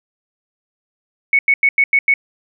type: tone bursts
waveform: sine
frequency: 2217 Hz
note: C#7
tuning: in tune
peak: -9 dBFS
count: 6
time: 1.33-2.139 s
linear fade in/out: 2 ms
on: 59 ms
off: 91 ms
effects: none